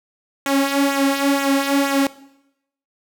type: tone with flanger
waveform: sawtooth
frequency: 277.2 Hz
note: C#4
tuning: in tune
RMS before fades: -18 dBFS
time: 0.46-2.07 s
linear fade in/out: 2 ms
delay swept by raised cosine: 0.2 to 3.5 ms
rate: 2.1 Hz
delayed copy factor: -0.65
effects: noise-tail reverb RT60 0.8 s tail -18 dB re dry